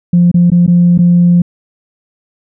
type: tone with dropouts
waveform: sine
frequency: 174.61 Hz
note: F3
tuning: in tune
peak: -3 dBFS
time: 0.13-1.42 s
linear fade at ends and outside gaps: 5 ms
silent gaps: 0.315-0.342 / 0.502-0.517 / 0.665-0.677 / 0.978-0.988 s
effects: tanh soft clip ceiling 0 dBFS